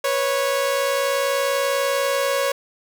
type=tone pair together; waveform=sawtooth; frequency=491.8 / 552 Hz; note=B4 / C#5; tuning=-7 / -7 cents; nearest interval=major second; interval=200 cents; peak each=-22 / -16 dBFS; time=0.04-2.52 s; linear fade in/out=5 ms; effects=none